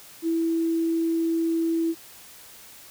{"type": "tone", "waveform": "sine", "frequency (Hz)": 329.6, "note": "E4", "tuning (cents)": 0, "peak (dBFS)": -21, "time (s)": [0.22, 1.95], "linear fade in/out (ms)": 50, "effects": ["white hiss -47 dBFS RMS until 2.9 s"]}